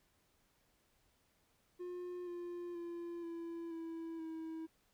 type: tone with pitch steps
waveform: triangle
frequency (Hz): 356.9 / 349.8 / 342.8 / 335.9 / 329.2 / 322.6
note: F4 / F4 / F4 / E4 / E4 / E4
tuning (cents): +38 / +3 / -32 / +33 / -2 / -37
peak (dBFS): -40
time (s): 1.79-4.67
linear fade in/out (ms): 20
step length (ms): 480
effects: pink hiss -75 dBFS RMS until 4.93 s